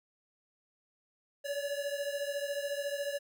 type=beating tone pair; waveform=square; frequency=565 / 579 Hz; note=C#5 / D5; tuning=+33 / -25 cents; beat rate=14 Hz; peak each=-36 / -39 dBFS; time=1.44-3.19 s; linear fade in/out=20 ms; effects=none